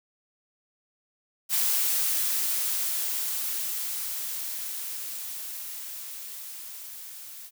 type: noise with level ramp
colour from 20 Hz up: blue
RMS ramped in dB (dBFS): -24 to -43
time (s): 1.49-7.51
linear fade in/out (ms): 50
effects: none